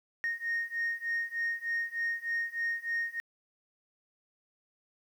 sine beating tone pair, 1853 / 1856.3 Hz, A#6 / A#6, -11 / -8 cents, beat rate 3.3 Hz, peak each -33 / -32 dBFS, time 0.24-3.2 s, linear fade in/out 0 ms, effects tanh soft clip ceiling -26 dBFS + 10-bit

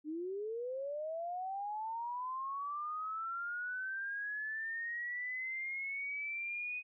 sine linear sweep, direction up, 293.7 to 2500 Hz, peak -37 dBFS, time 0.04-6.83 s, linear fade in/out 50 ms, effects none

